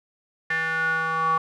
square tone with band-pass filter sweep, 161.9 Hz, E3, 31 cents flat, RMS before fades -24 dBFS, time 0.5-1.38 s, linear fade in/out 5 ms, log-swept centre 1800 to 1100 Hz, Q 8, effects none

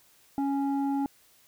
square tone with low-pass filter, 277.2 Hz, C#4, in tune, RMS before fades -28 dBFS, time 0.38-1.06 s, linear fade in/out 0 ms, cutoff 660 Hz, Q 8.4, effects white hiss -61 dBFS RMS until 1.47 s

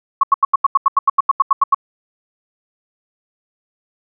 sine tone bursts, 1101 Hz, C#6, 12 cents flat, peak -7 dBFS, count 15, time 0.21-1.746 s, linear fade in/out 5 ms, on 24 ms, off 84 ms, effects none

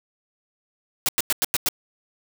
white noise bursts, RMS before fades -21 dBFS, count 6, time 1.06-1.686 s, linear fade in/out 0 ms, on 26 ms, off 94 ms, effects none

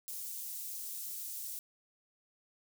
white high-pass noise, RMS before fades -42 dBFS, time 0.08-1.59 s, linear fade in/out 0 ms, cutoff 7200 Hz, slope 12 dB/octave, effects none

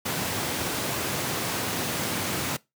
pink high-pass noise, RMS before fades -29 dBFS, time 0.05-2.57 s, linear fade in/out 10 ms, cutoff 100 Hz, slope 24 dB/octave, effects noise-tail reverb RT60 0.2 s tail -21 dB re dry

